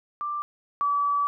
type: tone pair in turn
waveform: sine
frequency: 1180 / 1148.4 Hz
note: D6 / D6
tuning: +8 / -39 cents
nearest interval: unison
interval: 47 cents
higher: first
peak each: -27 / -21 dBFS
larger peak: second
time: 0.21-0.42 / 0.81-1.27 s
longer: second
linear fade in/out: 0 ms
effects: none